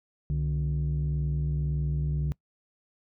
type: tone pair together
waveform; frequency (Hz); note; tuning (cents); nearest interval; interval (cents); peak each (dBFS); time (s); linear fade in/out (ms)
sine; 66.67 / 148.5; C2 / D3; +33 / +20; octave + major second; 1387; -27 / -25; 0.3-2.32; 0
effects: noise-tail reverb RT60 0.1 s tail -25 dB re dry + tanh soft clip ceiling -22 dBFS